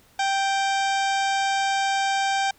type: harmonic tone with a mistuned harmonic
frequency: 784 Hz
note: G5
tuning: in tune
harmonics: 1 / 2 / 3 / 4 / 5 / 6 / 7 / 8 / 9 / 10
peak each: -22 / -28 / -32 / -34 / -36 / -38 / -39 / -40 / -41 / -42 dBFS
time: 0.19-2.51 s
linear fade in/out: 5 ms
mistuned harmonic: 5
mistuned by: -97 cents
effects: pink hiss -57 dBFS RMS until 2.58 s